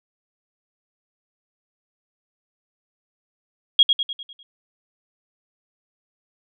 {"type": "tone with echo", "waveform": "sine", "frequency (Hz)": 3288, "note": "G#7", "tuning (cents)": -18, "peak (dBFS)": -8, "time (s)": [3.79, 3.83], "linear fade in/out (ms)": 2, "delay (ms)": 100, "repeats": 6, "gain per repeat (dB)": -6, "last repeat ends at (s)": 4.43, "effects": []}